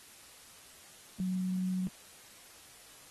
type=tone; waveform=sine; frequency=185 Hz; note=F#3; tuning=in tune; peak=-30 dBFS; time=1.2-1.87 s; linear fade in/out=0 ms; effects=white hiss -55 dBFS RMS until 3.1 s + AAC 32 kbps